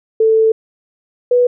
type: tone pair in turn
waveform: sine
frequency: 442.9 / 491.3 Hz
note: A4 / B4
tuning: +11 / -9 cents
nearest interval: major second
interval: 180 cents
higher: second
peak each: -8 dBFS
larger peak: neither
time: 0.2-0.52 / 1.31-1.47 s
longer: first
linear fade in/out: 5 ms
effects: none